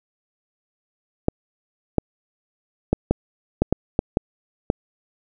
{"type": "clicks", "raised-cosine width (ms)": 2, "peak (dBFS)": -3, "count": 9, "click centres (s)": [1.284, 1.983, 2.93, 3.11, 3.62, 3.726, 3.991, 4.171, 4.701], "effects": []}